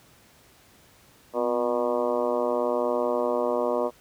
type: harmonic tone with a mistuned harmonic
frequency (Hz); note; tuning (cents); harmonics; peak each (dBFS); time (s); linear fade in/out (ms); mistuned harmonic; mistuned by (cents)
120.8; B2; -38; 2 / 3 / 4 / 5 / 6 / 7 / 8 / 9 / 10; -33 / -31 / -27 / -27 / -36 / -39 / -34 / -35 / -41; 1.33-3.91; 50; 2; +66
effects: pink hiss -56 dBFS RMS until 4 s + high-pass 60 Hz 12 dB/octave